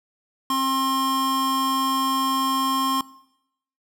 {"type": "tone pair together", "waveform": "square", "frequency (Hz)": [266.2, 1065], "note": ["C4", "C6"], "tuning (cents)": [30, 30], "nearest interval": "2 octaves", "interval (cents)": 2400, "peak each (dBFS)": [-27, -22], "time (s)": [0.5, 3.01], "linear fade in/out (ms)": 2, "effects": ["noise-tail reverb RT60 0.8 s tail -20 dB re dry"]}